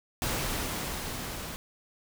pink noise with level ramp, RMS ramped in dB -30 to -39 dBFS, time 0.22-1.56 s, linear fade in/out 0 ms, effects none

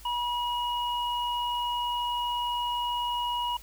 sine tone pair together, 966.8 / 2897 Hz, B5 / F#7, -37 / -37 cents, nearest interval octave + perfect fifth, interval 1900 cents, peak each -28 / -33 dBFS, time 0.05-3.57 s, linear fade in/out 5 ms, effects added 50 Hz sine -48 dBFS peak until 3.62 s + white hiss -52 dBFS RMS until 3.62 s

